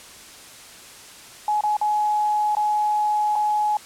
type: tone with dropouts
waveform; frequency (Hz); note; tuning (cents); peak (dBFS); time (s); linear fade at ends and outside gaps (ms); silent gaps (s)
sine; 843; G#5; +26; -18; 1.48-3.77; 2; 1.609-1.636 / 1.768-1.813 / 2.551-2.568 / 3.356-3.36
effects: white hiss -43 dBFS RMS until 3.85 s + low-pass 10000 Hz 12 dB/octave